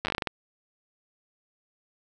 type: slowing click train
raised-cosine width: 0.3 ms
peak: -11 dBFS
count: 10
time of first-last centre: 0.05-0.272 s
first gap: 9 ms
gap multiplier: 1.24
effects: none